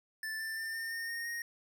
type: tone with pitch steps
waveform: square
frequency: 1760 / 1777.4 / 1794.9 / 1812.6 / 1830.5 / 1848.6 / 1866.8 Hz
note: A6 / A6 / A6 / A#6 / A#6 / A#6 / A#6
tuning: 0 / +17 / +34 / -49 / -32 / -15 / +2 cents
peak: -37 dBFS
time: 0.23-1.42 s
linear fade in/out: 2 ms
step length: 170 ms
effects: none